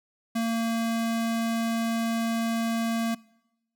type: tone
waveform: square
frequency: 228.5 Hz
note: A#3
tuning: 34 cents flat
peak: -25 dBFS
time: 0.35-3.15 s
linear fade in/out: 10 ms
effects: noise-tail reverb RT60 0.9 s tail -23 dB re dry